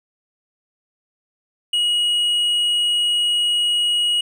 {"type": "tone with hard clipping", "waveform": "sine", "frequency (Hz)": 2900, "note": "F#7", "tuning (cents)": -35, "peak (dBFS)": -17, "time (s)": [1.73, 4.21], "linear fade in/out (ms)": 5, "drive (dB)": 4, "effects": []}